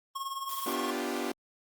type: tone with tremolo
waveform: square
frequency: 1086 Hz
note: C#6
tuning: 36 cents flat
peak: -32 dBFS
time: 0.15-0.91 s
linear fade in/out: 10 ms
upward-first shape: triangle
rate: 19 Hz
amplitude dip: 70%
type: noise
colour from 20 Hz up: blue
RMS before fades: -39 dBFS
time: 0.49-0.73 s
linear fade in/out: 0 ms
type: chord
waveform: sawtooth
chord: G dominant seventh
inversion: first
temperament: equal with one note detuned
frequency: 246.9 / 291.3 / 349.2 / 392 Hz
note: B3 / D4 / F4 / G4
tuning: 0 / -14 / 0 / 0 cents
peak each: -33 dBFS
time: 0.66-1.32 s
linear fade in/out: 5 ms
effects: Opus 24 kbps